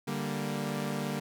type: chord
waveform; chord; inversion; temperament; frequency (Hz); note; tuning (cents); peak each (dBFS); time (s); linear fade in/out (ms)
sawtooth; G minor; second; equal; 146.83 / 196 / 233.1; D3 / G3 / Bb3; 0 / 0 / 0; -32; 0.07-1.2; 10
effects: none